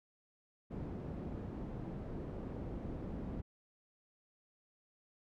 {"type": "low-pass noise", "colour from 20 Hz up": "white", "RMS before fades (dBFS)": -43, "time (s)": [0.7, 3.42], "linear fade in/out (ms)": 20, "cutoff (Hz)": 280, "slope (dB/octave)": 12, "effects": []}